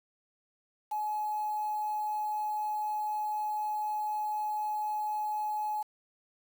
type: tone with quantisation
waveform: sine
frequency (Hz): 848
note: G#5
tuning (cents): +36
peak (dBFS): -30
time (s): 0.91-5.83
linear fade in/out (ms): 10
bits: 8
effects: none